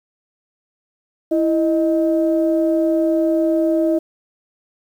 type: tone pair together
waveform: sine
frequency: 329.6 / 622.2 Hz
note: E4 / D#5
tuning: 0 / 0 cents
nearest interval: major seventh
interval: 1100 cents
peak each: -15 / -18 dBFS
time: 1.31-3.99 s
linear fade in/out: 10 ms
effects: tanh soft clip ceiling -6 dBFS + 8-bit